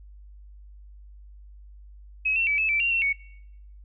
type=tone with pitch steps; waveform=sine; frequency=2557 / 2705 / 2298 / 2605 / 2328 / 2764 / 2712 / 2227 Hz; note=D#7 / E7 / D7 / E7 / D7 / F7 / E7 / C#7; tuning=+47 / +44 / -38 / -21 / -16 / -19 / +49 / +7 cents; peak=-21 dBFS; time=2.25-3.13 s; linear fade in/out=10 ms; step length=110 ms; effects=noise-tail reverb RT60 0.8 s tail -23 dB re dry + added 50 Hz sine -44 dBFS peak until 3.84 s